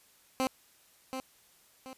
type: tone with echo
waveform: 15% pulse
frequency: 261.6 Hz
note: C4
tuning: in tune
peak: -21 dBFS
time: 0.4-0.47 s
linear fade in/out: 0 ms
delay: 730 ms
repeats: 2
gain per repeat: -8 dB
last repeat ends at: 1.93 s
effects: white hiss -63 dBFS RMS until 1.97 s + resampled to 32000 Hz